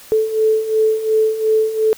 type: beating tone pair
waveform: sine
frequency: 435.5 / 438.3 Hz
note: A4 / A4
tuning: -18 / -7 cents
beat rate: 2.8 Hz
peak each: -19 / -14 dBFS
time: 0.12-1.93 s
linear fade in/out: 0 ms
effects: white hiss -41 dBFS RMS until 1.97 s